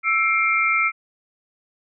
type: tone cluster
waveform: sine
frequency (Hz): 1325 / 2126 / 2348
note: E6 / C7 / D7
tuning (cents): +9 / +27 / -1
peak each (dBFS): -21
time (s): 0.03-0.92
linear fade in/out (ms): 50
effects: none